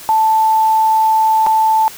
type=tone with dropouts; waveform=sine; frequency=880 Hz; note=A5; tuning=in tune; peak=-9 dBFS; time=0.09-1.88 s; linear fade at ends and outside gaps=0 ms; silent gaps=1.464-1.469 s; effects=white hiss -34 dBFS RMS until 1.97 s